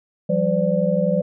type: tone cluster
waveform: sine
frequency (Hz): 172.5 / 192.6 / 511 / 583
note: F3 / G3 / C5 / D5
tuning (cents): -21 / -30 / -41 / -13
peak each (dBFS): -22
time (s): 0.29-1.22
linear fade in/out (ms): 10
effects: none